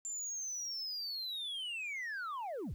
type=linear sweep; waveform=sine; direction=down; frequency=7300 to 43.12 Hz; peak=-35 dBFS; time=0.05-2.74 s; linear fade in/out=0 ms; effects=tanh soft clip ceiling -37 dBFS + 11-bit